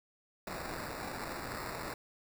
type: noise with sample-and-hold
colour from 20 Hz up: blue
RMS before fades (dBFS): -41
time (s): 0.47-1.94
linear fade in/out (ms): 2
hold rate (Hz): 3150
effects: none